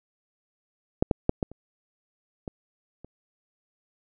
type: clicks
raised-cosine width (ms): 2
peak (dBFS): -6 / -7 / -6 / -12 / -29 / -20 / -29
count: 7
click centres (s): 1.025 / 1.112 / 1.294 / 1.428 / 1.516 / 2.478 / 3.046
effects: none